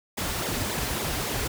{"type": "noise with flanger", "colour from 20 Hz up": "pink", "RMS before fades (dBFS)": -29, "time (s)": [0.17, 1.48], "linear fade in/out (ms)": 10, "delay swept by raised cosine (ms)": [0.66, 6.16], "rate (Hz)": 3.6, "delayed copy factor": -0.95, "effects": []}